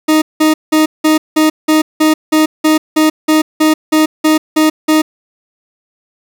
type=tone bursts; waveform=40% pulse; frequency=311.1 Hz; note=D#4; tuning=in tune; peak=-6 dBFS; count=16; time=0.08-5.02 s; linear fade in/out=10 ms; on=140 ms; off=180 ms; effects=8-bit